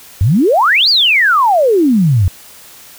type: exponential two-way sweep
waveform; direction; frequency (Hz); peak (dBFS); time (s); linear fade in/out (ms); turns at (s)
sine; up then down; 85 to 4903 to 85; -7; 0.21-2.28; 0; 0.89
effects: white hiss -38 dBFS RMS until 2.98 s